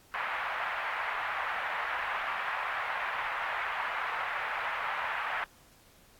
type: band-pass noise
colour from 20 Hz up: pink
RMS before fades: -34 dBFS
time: 0.14-5.44 s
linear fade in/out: 0 ms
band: 840 to 2200 Hz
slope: 24 dB/octave
effects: pink hiss -60 dBFS RMS until 6.19 s + AAC 64 kbps